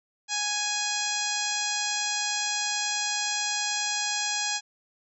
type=harmonic tone; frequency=830.6 Hz; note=G#5; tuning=in tune; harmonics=1 / 2 / 3 / 4 / 5 / 6 / 7 / 8 / 9; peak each=-35 / -35 / -35 / -35 / -35 / -35 / -35 / -35 / -35 dBFS; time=0.28-4.61 s; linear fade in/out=50 ms; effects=none